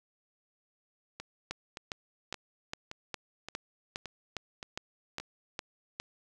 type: two click trains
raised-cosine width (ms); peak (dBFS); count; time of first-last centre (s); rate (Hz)
0.2; -23 / -18; 8 / 12; 1.2-5.2 / 1.51-6; 1.75 / 2.45
effects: none